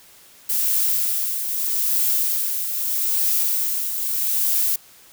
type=noise with tremolo; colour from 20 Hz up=violet; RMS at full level=-19 dBFS; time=0.49-4.76 s; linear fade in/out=5 ms; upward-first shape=triangle; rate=0.8 Hz; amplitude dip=55%; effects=white hiss -49 dBFS RMS until 5.12 s